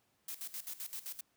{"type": "noise with tremolo", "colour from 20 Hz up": "blue", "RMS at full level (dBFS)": -42, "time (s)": [0.28, 1.21], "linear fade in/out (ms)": 5, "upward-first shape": "square", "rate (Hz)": 7.7, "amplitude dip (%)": 80, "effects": ["pink hiss -75 dBFS RMS until 1.36 s", "high-pass 100 Hz 12 dB/octave"]}